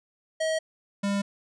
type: tone pair in turn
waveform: square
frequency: 637 / 200.2 Hz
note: D#5 / G3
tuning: +41 / +37 cents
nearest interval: octave + minor sixth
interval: 2004 cents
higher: first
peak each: -25 / -25 dBFS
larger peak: neither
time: 0.4-0.59 / 1.03-1.22 s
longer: neither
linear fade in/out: 10 ms
effects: resampled to 22050 Hz